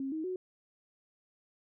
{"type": "tone with pitch steps", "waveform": "sine", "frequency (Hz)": [270, 315.6, 368.8], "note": ["C#4", "D#4", "F#4"], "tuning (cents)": [-45, 25, -6], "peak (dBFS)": -33, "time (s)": [0, 0.36], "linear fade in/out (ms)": 2, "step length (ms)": 120, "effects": []}